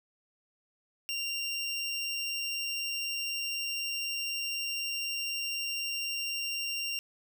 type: tone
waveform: 25% pulse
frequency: 2776 Hz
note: F7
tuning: 11 cents flat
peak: -28 dBFS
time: 1.09-6.99 s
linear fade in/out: 0 ms
effects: none